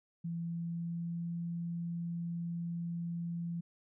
sine tone with pitch glide, 168.4 to 170.16 Hz, E3 to F3, +37 to -45 cents, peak -35 dBFS, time 0.24-3.61 s, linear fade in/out 10 ms, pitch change +18 cents, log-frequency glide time 0.36-1.35 s, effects none

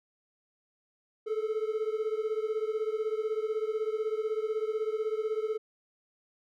triangle beating tone pair, 429.3 / 445.3 Hz, A4 / A4, -43 / +21 cents, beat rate 16 Hz, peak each -29 / -31 dBFS, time 1.26-5.58 s, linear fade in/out 20 ms, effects none

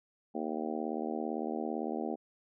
harmonic tone, 77.78 Hz, D#2, in tune, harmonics 3 / 4 / 5 / 6 / 7 / 8 / 9 / 10, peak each -38 / -39 / -40 / -43 / -44 / -46 / -43 / -43 dBFS, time 0.34-2.16 s, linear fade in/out 20 ms, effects none

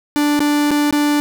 45% pulse tone with dropouts, 293.7 Hz, D4, in tune, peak -13 dBFS, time 0.16-1.2 s, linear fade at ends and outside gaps 0 ms, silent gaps 0.393-0.404 / 0.708-0.714 / 0.909-0.926 s, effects none

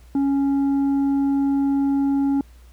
sine tone with tanh clipping, 277.2 Hz, C#4, in tune, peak -18 dBFS, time 0.15-2.41 s, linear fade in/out 2 ms, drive 5 dB, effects added 60 Hz sine -44 dBFS peak until 2.72 s + pink hiss -57 dBFS RMS until 2.72 s

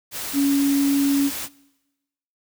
sine tone in noise, 280 Hz, C#4, 18 cents sharp, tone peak -16 dBFS, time 0.33-1.31 s, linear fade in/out 50 ms, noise white, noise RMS -30 dBFS, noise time 0.11-1.49 s, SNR +11 dB, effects noise-tail reverb RT60 1.0 s tail -22 dB re dry

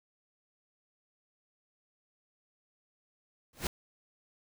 pink noise with exponential growth, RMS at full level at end -28 dBFS, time 3.53-3.67 s, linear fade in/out 2 ms, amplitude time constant 29 ms, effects none

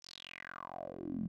10% pulse tone with band-pass filter sweep, 44.54 Hz, F1, 35 cents sharp, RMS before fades -44 dBFS, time 0.02-1.28 s, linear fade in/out 10 ms, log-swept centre 5700 to 180 Hz, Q 6.5, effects none

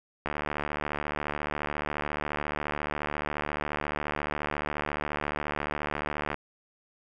click train, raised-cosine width 0.5 ms, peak -15 dBFS, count 453, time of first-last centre 0.26-6.343 s, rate 74.3 Hz, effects none

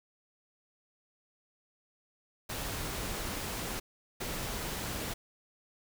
pink noise bursts at uneven times, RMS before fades -37 dBFS, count 2, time 2.49-3.8 / 4.2-5.14 s, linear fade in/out 10 ms, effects none

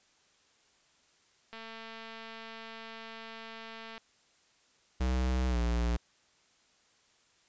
click train, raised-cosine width 0.3 ms, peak -30 dBFS, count 552, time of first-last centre 1.53-3.979 s, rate 225 Hz
square tone with pitch glide, 63.4 to 58.81 Hz, B1 to A#1, +46 to +16 cents, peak -28 dBFS, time 5-5.97 s, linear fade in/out 10 ms, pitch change -130 cents, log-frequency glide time 5.49-5.58 s
effects white hiss -67 dBFS RMS until 7.48 s + resampled to 16000 Hz

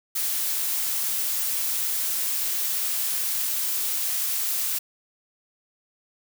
blue noise, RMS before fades -26 dBFS, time 0.15-4.79 s, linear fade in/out 10 ms, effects none

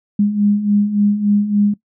sine beating tone pair, 202.9 / 206.4 Hz, G#3 / G#3, -40 / -10 cents, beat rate 3.5 Hz, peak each -19 / -13 dBFS, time 0.19-1.74 s, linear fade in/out 5 ms, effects noise-tail reverb RT60 0.1 s tail -19 dB re dry

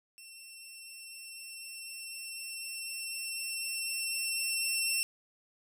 15% pulse tone with level ramp, 2704 Hz, E7, 43 cents sharp, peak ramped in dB -42 to -21 dBFS, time 0.18-5.03 s, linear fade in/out 0 ms, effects none

